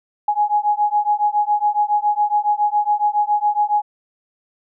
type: beating tone pair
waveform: sine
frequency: 830.6 / 837.8 Hz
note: G#5 / G#5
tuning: 0 / +15 cents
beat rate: 7.2 Hz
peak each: -18 dBFS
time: 0.28-3.82 s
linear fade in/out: 5 ms
effects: none